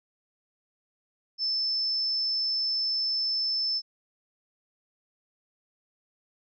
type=tone; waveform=sine; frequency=5274 Hz; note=E8; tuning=in tune; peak=-25 dBFS; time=1.38-3.82 s; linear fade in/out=50 ms; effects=none